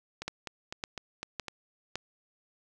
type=two click trains; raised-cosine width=0.2 ms; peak=-16 / -20 dBFS; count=4 / 6; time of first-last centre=0.28-1.956 / 0.22-1.483 s; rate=1.79 / 3.96 Hz; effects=none